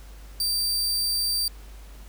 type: tone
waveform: sawtooth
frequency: 4673 Hz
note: D8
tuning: 9 cents flat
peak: -20 dBFS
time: 0.4-1.48 s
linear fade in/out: 2 ms
effects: added 50 Hz sine -41 dBFS peak until 2.08 s + pink hiss -52 dBFS RMS until 2.08 s